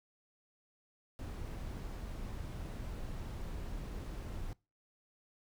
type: noise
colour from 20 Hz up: brown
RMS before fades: -42 dBFS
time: 1.19-4.53 s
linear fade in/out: 0 ms
effects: noise-tail reverb RT60 0.3 s tail -24 dB re dry